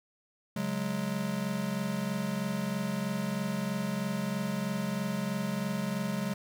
square chord, C# suspended fourth, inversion none, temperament just, 138.59 / 184.79 / 207.9 Hz, C#3 / F#3 / G#3, 0 / -2 / +2 cents, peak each -39 / -35 / -34 dBFS, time 0.56-6.34 s, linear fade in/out 5 ms, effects none

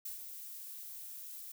violet noise with ADSR envelope, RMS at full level -41 dBFS, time 0.05-1.52 s, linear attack 7 ms, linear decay 120 ms, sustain -6 dB, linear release 4 ms, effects none

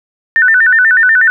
sine tone with vibrato, 1640 Hz, G#6, 22 cents flat, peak -5 dBFS, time 0.36-1.3 s, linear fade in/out 0 ms, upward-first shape square, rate 8.2 Hz, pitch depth 160 cents each way, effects none

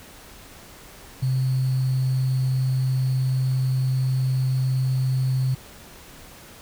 sine tone with sample-and-hold, 130.4 Hz, C3, 5 cents flat, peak -19 dBFS, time 1.22-5.55 s, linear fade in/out 10 ms, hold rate 4410 Hz, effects pink hiss -45 dBFS RMS until 6.61 s

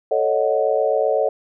sine chord, D# half-diminished seventh, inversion second, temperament equal, 440 / 554.4 / 622.3 / 740 Hz, A4 / C#5 / D#5 / F#5, 0 / 0 / 0 / 0 cents, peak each -21 / -20 / -21 / -25 dBFS, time 0.11-1.29 s, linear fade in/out 5 ms, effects none

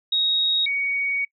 sine tone pair in turn, 3771 / 2242 Hz, A#7 / C#7, +19 / +19 cents, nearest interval major sixth, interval 900 cents, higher first, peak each -18 / -21 dBFS, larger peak first, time 0.12-0.66 / 0.66-1.25 s, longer second, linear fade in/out 5 ms, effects noise-tail reverb RT60 0.1 s tail -23 dB re dry

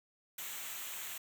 white noise with comb filter, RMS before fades -43 dBFS, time 0.38-1.18 s, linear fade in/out 5 ms, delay 0.2 ms, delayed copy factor -0.65, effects none

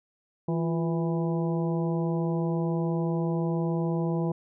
harmonic tone with a mistuned harmonic, 164.81 Hz, E3, in tune, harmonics 1 / 2 / 3 / 4 / 5 / 6, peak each -26 / -31 / -35 / -39 / -40 / -42 dBFS, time 0.48-4.32 s, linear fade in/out 5 ms, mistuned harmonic 2, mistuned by +72 cents, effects none

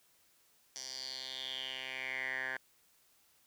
10% pulse tone with band-pass filter sweep, 130.81 Hz, C3, in tune, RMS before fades -41 dBFS, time 0.76-2.57 s, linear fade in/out 0 ms, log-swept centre 5600 to 1600 Hz, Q 6.1, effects white hiss -69 dBFS RMS until 3.46 s

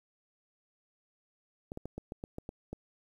clicks, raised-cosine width 2 ms, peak -26 dBFS, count 9, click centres 1.719 / 1.774 / 1.856 / 1.98 / 2.121 / 2.239 / 2.384 / 2.491 / 2.73 s, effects 10-bit

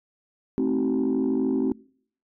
sine chord, A diminished seventh, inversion none, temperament just, 220 / 264 / 316.8 / 380.2 Hz, A3 / C4 / Eb4 / Gb4, 0 / +16 / +31 / +47 cents, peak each -28 / -22 / -28 / -26 dBFS, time 0.58-1.72 s, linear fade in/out 0 ms, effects noise-tail reverb RT60 0.6 s tail -25 dB re dry + tanh soft clip ceiling -16 dBFS

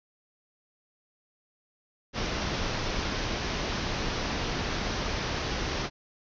pink low-pass noise, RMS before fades -31 dBFS, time 2.13-5.9 s, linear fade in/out 50 ms, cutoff 6100 Hz, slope 96 dB/octave, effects none

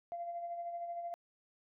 sine tone with tremolo, 689 Hz, F5, 24 cents flat, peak -36 dBFS, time 0.12-1.14 s, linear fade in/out 0 ms, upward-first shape sine, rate 13 Hz, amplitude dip 45%, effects tanh soft clip ceiling -32 dBFS

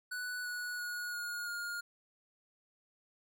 square tone with pitch steps, 1482 / 1466.7 / 1451.5 / 1436.5 / 1421.6 Hz, F#6 / F#6 / F#6 / F6 / F6, +2 / -16 / -34 / +48 / +30 cents, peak -38 dBFS, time 0.11-1.81 s, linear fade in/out 10 ms, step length 340 ms, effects none

